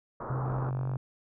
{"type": "low-pass noise", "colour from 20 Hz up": "white", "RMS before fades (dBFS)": -38, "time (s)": [0.2, 0.7], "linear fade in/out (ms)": 5, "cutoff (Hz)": 1300, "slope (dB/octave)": 48}
{"type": "tone", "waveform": "sine", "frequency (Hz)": 129.5, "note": "C3", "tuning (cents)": -17, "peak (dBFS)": -29, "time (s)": [0.3, 0.97], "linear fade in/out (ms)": 2}
{"type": "click train", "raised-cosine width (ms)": 1, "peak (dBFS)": -26, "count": 25, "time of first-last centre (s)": [0.46, 0.957], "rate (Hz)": 48.3}
{"effects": []}